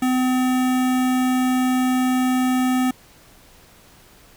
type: tone with notch filter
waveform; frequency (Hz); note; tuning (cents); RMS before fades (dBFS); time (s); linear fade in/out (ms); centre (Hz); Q
square; 255; C4; -44; -19; 0.02-2.91; 5; 4600; 1.6
effects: pink hiss -50 dBFS RMS until 4.36 s